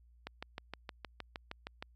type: click train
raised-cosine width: 0.3 ms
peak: -25 dBFS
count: 11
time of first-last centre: 0.27-1.825 s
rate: 6.43 Hz
effects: added 59 Hz sine -60 dBFS peak until 1.95 s